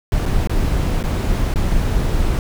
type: noise with dropouts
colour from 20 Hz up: brown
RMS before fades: -17 dBFS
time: 0.12-2.39 s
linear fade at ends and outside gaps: 1 ms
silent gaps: 0.256-0.26 / 0.473-0.495 / 1.029-1.038 / 1.54-1.558 s
effects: none